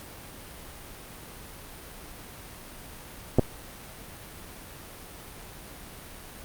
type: clicks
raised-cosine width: 2 ms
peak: -6 dBFS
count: 2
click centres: 3.386 / 3.394 s
effects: pink hiss -44 dBFS RMS until 6.44 s + Opus 48 kbps